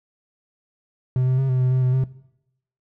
triangle tone with pitch steps, 127.8 / 129.2 / 133.8 / 128.3 / 127.3 / 129.3 / 127.1 / 131.2 Hz, C3 / C3 / C3 / C3 / C3 / C3 / C3 / C3, -40 / -21 / +39 / -34 / -47 / -20 / -50 / +5 cents, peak -15 dBFS, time 1.16-2.04 s, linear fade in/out 2 ms, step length 110 ms, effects noise-tail reverb RT60 0.8 s tail -18 dB re dry

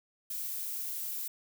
violet noise, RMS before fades -37 dBFS, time 0.3-1.28 s, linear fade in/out 5 ms, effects none

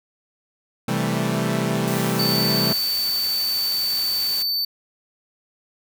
sawtooth chord, A minor seventh, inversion first, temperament equal, 130.81 / 164.81 / 196 / 220 Hz, C3 / E3 / G3 / A3, 0 / 0 / 0 / 0 cents, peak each -22 dBFS, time 0.88-2.73 s, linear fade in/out 5 ms
white noise, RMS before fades -33 dBFS, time 1.87-4.43 s, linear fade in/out 10 ms
square tone, 4544 Hz, C#8, 42 cents sharp, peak -21 dBFS, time 2.19-4.65 s, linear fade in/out 5 ms
effects none

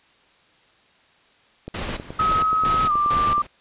click train, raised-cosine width 2 ms, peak -19 dBFS, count 17, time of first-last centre 1.68-3.38 s, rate 9.41 Hz
pink noise with tremolo, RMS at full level -28 dBFS, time 1.74-3.47 s, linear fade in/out 5 ms, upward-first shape square, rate 2.2 Hz, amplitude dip 80%
sine tone with pitch glide, 1276 to 1183.7 Hz, D#6 to D6, +43 to +13 cents, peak -17 dBFS, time 2.19-3.42 s, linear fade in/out 5 ms, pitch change -130 cents, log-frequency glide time 2.87-2.92 s
effects white hiss -57 dBFS RMS until 3.6 s + resampled to 8000 Hz

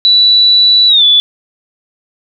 sine tone with pitch glide, 3951 to 3459 Hz, B7 to A7, 0 to -30 cents, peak -4 dBFS, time 0.05-1.2 s, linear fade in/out 0 ms, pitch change -230 cents, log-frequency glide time 0.88-1.04 s, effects none

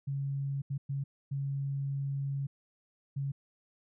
sine tone bursts at uneven times, 138.59 Hz, C#3, in tune, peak -31 dBFS, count 5, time 0.07-0.62 / 0.7-0.78 / 0.89-1.04 / 1.31-2.47 / 3.16-3.32 s, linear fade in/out 10 ms, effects none

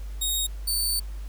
15% pulse tone pair in turn, 3751 / 4531 Hz, A#7 / C#8, +10 / +37 cents, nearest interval minor third, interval 327 cents, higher second, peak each -17 dBFS, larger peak neither, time 0.21-0.47 / 0.67-1 s, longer second, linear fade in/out 10 ms, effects added 50 Hz sine -32 dBFS peak until 1.28 s + pink hiss -53 dBFS RMS until 1.28 s

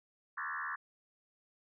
sine tone with frequency modulation, 1425 Hz, F6, 34 cents sharp, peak -36 dBFS, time 0.37-0.76 s, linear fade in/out 10 ms, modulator 77.7 Hz, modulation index 5, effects none

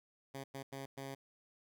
10% pulse tone bursts at uneven times, 136.2 Hz, C#3, 30 cents flat, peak -35 dBFS, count 4, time 0.34-0.44 / 0.54-0.63 / 0.72-0.86 / 0.97-1.15 s, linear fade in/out 10 ms, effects none

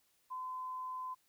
sine tone, 1022 Hz, C6, 41 cents flat, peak -39 dBFS, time 0.3-1.15 s, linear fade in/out 20 ms, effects white hiss -74 dBFS RMS until 1.28 s

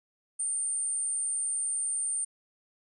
sine tone, 8930 Hz, C#9, 12 cents sharp, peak -28 dBFS, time 0.39-2.25 s, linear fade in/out 10 ms, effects none

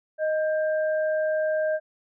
sine tone pair together, 622.3 / 1586.8 Hz, D#5 / G6, 0 / +21 cents, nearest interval octave + major third, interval 1621 cents, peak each -22 / -33 dBFS, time 0.18-1.8 s, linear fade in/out 50 ms, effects none

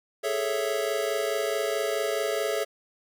square chord, A major seventh, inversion third, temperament equal, 415.3 / 440 / 554.4 / 659.3 Hz, G#4 / A4 / C#5 / E5, 0 / 0 / 0 / 0 cents, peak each -32 dBFS, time 0.23-2.65 s, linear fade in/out 20 ms, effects none

